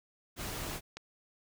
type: noise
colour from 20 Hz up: pink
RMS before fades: -39 dBFS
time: 0.36-0.81 s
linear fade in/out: 50 ms
type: click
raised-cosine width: 0.2 ms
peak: -25 dBFS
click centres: 0.97 s
effects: none